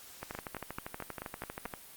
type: two click trains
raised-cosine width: 0.5 ms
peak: -23 / -23 dBFS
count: 7 / 20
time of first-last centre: 0.35-1.654 / 0.23-1.738 s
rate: 4.6 / 12.6 Hz
effects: white hiss -52 dBFS RMS until 1.96 s + Opus 48 kbps